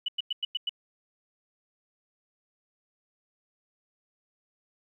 sine tone bursts, 2960 Hz, F#7, in tune, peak -26 dBFS, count 6, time 0.06-0.694 s, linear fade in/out 5 ms, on 24 ms, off 98 ms, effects 11-bit

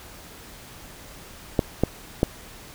clicks, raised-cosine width 2 ms, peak -4 dBFS, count 3, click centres 1.592 / 1.836 / 2.231 s, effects pink hiss -44 dBFS RMS until 2.74 s

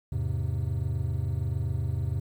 triangle chord, E augmented, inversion none, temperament equal, 82.41 / 103.83 / 130.81 Hz, E2 / G#2 / B#2, 0 / 0 / 0 cents, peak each -29 dBFS, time 0.12-2.2 s, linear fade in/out 5 ms, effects 10-bit

